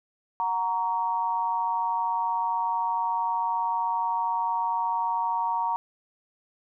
sine tone with amplitude modulation, 932.3 Hz, A#5, in tune, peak -20 dBFS, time 0.4-5.76 s, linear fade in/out 0 ms, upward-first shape sine, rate 196 Hz, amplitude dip 80%, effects none

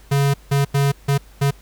square tone bursts at uneven times, 140.1 Hz, C#3, 19 cents sharp, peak -15 dBFS, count 5, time 0.11-0.34 / 0.51-0.65 / 0.74-0.92 / 1.08-1.18 / 1.41-1.51 s, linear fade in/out 10 ms, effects added 50 Hz sine -44 dBFS peak until 1.61 s + pink hiss -51 dBFS RMS until 1.61 s

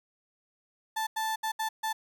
35% pulse tone bursts at uneven times, 880 Hz, A5, in tune, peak -27 dBFS, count 5, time 0.96-1.07 / 1.16-1.36 / 1.43-1.52 / 1.59-1.69 / 1.83-1.93 s, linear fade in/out 10 ms, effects none

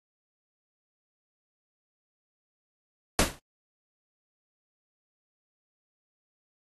pink noise with exponential decay, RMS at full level -18 dBFS, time 3.19-3.39 s, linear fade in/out 0 ms, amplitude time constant 42 ms, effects AAC 32 kbps

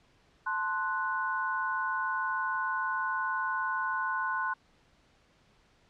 sine chord, F# diminished, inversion first, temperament equal, 880 / 1046.5 / 1480 Hz, A5 / C6 / F#6, 0 / 0 / 0 cents, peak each -37 / -32 / -32 dBFS, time 0.46-4.54 s, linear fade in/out 10 ms, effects pink hiss -65 dBFS RMS until 5.89 s + low-pass 5000 Hz 12 dB/octave

